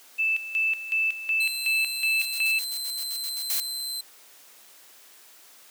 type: tone with tremolo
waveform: sine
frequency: 2637 Hz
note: E7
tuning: in tune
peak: -21 dBFS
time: 0.18-2.6 s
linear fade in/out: 20 ms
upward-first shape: square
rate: 2.7 Hz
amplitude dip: 75%
type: tone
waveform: sawtooth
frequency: 4084 Hz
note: C8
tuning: 43 cents flat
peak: -27 dBFS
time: 1.4-4.01 s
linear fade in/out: 5 ms
type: noise bursts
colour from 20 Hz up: blue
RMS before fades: -37 dBFS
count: 11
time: 2.19-3.56 s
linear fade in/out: 10 ms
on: 70 ms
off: 60 ms
type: noise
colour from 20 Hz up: blue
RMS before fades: -27 dBFS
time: 3.5-3.6 s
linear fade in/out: 0 ms
effects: white hiss -52 dBFS RMS until 5.7 s + high-pass 300 Hz 12 dB/octave